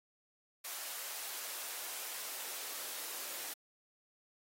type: noise with high-pass filter sweep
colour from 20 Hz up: white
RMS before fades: -43 dBFS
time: 0.64-3.54 s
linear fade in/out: 10 ms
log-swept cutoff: 670 to 380 Hz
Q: 0.92
effects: AAC 48 kbps